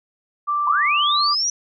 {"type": "tone", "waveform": "sine", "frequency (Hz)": 1174.7, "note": "D6", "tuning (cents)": 0, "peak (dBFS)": -18, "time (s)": [0.47, 1.35], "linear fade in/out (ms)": 20}
{"type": "linear sweep", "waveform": "sine", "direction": "up", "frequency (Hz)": [954, 5920], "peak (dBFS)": -18, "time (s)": [0.67, 1.5], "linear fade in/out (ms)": 2}
{"effects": []}